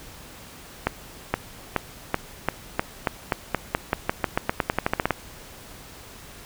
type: accelerating click train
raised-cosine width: 0.5 ms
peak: -5 dBFS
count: 23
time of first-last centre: 0.87-5.107 s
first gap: 470 ms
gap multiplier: 0.9
effects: pink hiss -44 dBFS RMS until 6.45 s